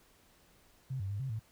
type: tone with pitch steps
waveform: sine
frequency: 132 / 97 / 101.4 / 133.5 / 110.2 Hz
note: C3 / G2 / G#2 / C3 / A2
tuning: +16 / -18 / -41 / +35 / +3 cents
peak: -34 dBFS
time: 0.9-1.395 s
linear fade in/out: 10 ms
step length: 99 ms
effects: pink hiss -65 dBFS RMS until 1.51 s